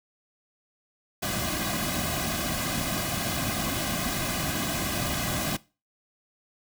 pink noise with comb filter, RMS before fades -29 dBFS, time 1.22-5.57 s, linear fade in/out 10 ms, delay 2.2 ms, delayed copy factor -0.8, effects noise-tail reverb RT60 0.3 s tail -20 dB re dry

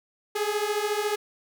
sawtooth beating tone pair, 411.6 / 425.6 Hz, G#4 / G#4, -16 / +42 cents, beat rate 14 Hz, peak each -24 dBFS, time 0.35-1.16 s, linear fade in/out 10 ms, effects none

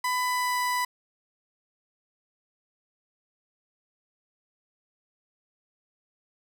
30% pulse tone with pitch glide, 1000 to 991.9 Hz, B5 to B5, +21 to +7 cents, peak -22 dBFS, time 0.04-0.85 s, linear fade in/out 5 ms, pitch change -14 cents, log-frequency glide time 0.17-0.58 s, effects none

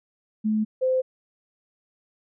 sine tone pair in turn, 215.7 / 516.6 Hz, A3 / C5, -34 / -22 cents, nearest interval octave + minor third, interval 1512 cents, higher second, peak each -20 / -19 dBFS, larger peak second, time 0.44-0.65 / 0.81-1.02 s, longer neither, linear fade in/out 20 ms, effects none

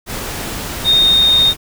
sine tone in noise, 3689 Hz, A#7, 19 cents flat, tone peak -8 dBFS, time 0.84-1.54 s, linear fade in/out 50 ms, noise pink, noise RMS -24 dBFS, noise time 0.06-1.57 s, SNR +13 dB, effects none

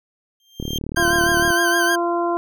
35% pulse tone with exponential growth, 3178 Hz, G7, 23 cents sharp, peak -20 dBFS, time 0.4-0.78 s, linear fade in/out 1 ms, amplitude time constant 81 ms
click train, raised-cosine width 3 ms, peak -14 dBFS, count 35, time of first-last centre 0.6-1.504 s, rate 37.6 Hz
40% pulse tone with vibrato, 1568 Hz, G6, in tune, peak -17 dBFS, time 0.96-1.96 s, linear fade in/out 10 ms, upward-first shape triangle, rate 6.5 Hz, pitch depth 67 cents each way
harmonic tone, 344.3 Hz, F4, 25 cents flat, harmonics 1 / 2 / 3 / 4, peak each -21 / -23 / -24 / -33 dBFS, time 0.97-2.37 s, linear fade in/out 0 ms
effects none

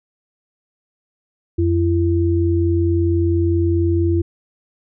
sine tone pair together, 88.1 / 337.5 Hz, F2 / E4, +16 / +41 cents, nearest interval octave + major seventh, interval 2325 cents, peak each -16 / -17 dBFS, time 1.58-4.22 s, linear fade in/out 10 ms, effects none

